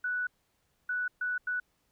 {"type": "tone bursts at uneven times", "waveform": "sine", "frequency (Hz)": 1480, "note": "F#6", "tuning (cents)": 0, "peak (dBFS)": -29, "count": 4, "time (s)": [[0.04, 0.27], [0.89, 1.08], [1.21, 1.38], [1.47, 1.6]], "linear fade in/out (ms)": 5, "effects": ["pink hiss -74 dBFS RMS until 1.91 s"]}